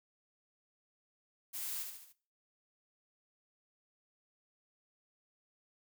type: noise with echo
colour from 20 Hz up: blue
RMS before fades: -41 dBFS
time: 1.53-1.84 s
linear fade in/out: 20 ms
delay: 73 ms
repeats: 4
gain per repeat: -5 dB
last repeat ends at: 2.132 s
effects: noise-tail reverb RT60 0.4 s tail -18 dB re dry